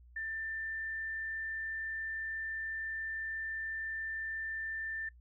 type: tone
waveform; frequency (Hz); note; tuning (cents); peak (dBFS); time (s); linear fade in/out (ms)
sine; 1783; A6; +22; -36; 0.16-5.09; 5
effects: noise-tail reverb RT60 0.1 s tail -24 dB re dry + added 60 Hz sine -55 dBFS peak until 5.2 s